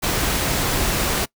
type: noise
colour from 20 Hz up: pink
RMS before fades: -21 dBFS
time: 0.02-1.26 s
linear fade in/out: 20 ms
effects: noise-tail reverb RT60 0.1 s tail -23 dB re dry